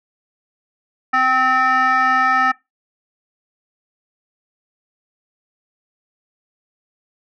sine tone with frequency modulation, 1294 Hz, E6, 32 cents flat, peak -11 dBFS, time 1.13-2.52 s, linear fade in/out 10 ms, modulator 517 Hz, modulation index 1.1, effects noise-tail reverb RT60 0.2 s tail -22 dB re dry + tanh soft clip ceiling -10 dBFS

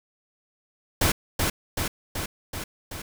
pink noise with echo, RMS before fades -21 dBFS, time 1.01-1.12 s, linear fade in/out 5 ms, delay 380 ms, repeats 5, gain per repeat -3 dB, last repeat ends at 3.02 s, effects none

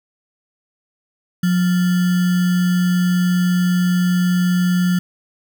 sine tone with sample-and-hold, 179.6 Hz, F3, 49 cents sharp, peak -13 dBFS, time 1.43-4.99 s, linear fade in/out 5 ms, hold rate 1575 Hz, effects none

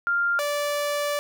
sine / sawtooth tone pair in turn, 1396.9 / 582.3 Hz, F6 / D5, 0 / -15 cents, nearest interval octave + minor third, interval 1515 cents, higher first, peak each -20 dBFS, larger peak neither, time 0.07-0.39 / 0.39-1.19 s, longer second, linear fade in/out 0 ms, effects none

